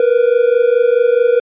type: tone pair together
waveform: triangle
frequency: 469.2 / 493.9 Hz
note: A#4 / B4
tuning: +11 / 0 cents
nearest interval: minor second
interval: 89 cents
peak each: -10 dBFS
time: 0-1.4 s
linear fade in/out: 2 ms
effects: resampled to 8000 Hz